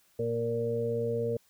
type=harmonic tone; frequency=116.54 Hz; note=A#2; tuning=in tune; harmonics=1 / 2 / 4 / 5; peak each=-35 / -38 / -29 / -38 dBFS; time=0.19-1.37 s; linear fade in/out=5 ms; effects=white hiss -66 dBFS RMS until 1.49 s